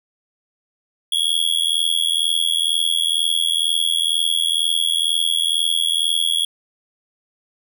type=tone with amplitude modulation; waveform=square; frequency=3322 Hz; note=G#7; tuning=in tune; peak=-13 dBFS; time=1.12-6.45 s; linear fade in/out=5 ms; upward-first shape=sine; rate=82.1 Hz; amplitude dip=100%; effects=none